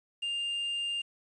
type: tone with quantisation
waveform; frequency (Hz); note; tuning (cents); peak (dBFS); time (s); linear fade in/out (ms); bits
triangle; 2803; F7; +6; -29; 0.22-1.02; 10; 9
effects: resampled to 22050 Hz